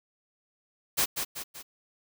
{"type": "noise with echo", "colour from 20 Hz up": "white", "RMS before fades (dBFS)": -25, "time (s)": [0.97, 1.06], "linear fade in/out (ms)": 20, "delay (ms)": 190, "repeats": 3, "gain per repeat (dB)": -6, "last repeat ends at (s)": 1.63, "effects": []}